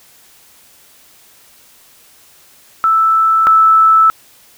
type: tone pair in turn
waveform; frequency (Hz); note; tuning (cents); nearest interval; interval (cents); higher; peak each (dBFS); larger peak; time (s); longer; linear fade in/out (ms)
sine; 1318.5 / 1313.4; E6 / E6; 0 / -7; unison; 7; first; -8 / -5; second; 2.84-3.47 / 3.47-4.1; neither; 0
effects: white hiss -46 dBFS RMS until 4.57 s